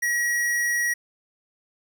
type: tone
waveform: square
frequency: 1910 Hz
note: A#6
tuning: 42 cents sharp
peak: -22 dBFS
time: 0.02-0.94 s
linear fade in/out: 10 ms
effects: 10-bit